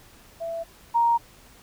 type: tone pair in turn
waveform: sine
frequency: 666 / 935.1 Hz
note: E5 / A#5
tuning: +18 / +5 cents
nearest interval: tritone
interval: 587 cents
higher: second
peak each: -28 / -17 dBFS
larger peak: second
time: 0.4-0.64 / 0.94-1.18 s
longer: neither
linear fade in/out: 20 ms
effects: pink hiss -52 dBFS RMS until 1.62 s